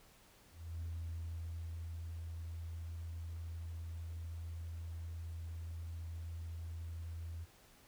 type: tone with ADSR envelope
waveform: sine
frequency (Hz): 83.1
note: E2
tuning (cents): +15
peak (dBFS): -38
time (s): 0.51-7.46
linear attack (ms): 290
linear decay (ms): 1200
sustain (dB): -3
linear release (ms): 31
effects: tanh soft clip ceiling -36 dBFS + pink hiss -64 dBFS RMS until 7.87 s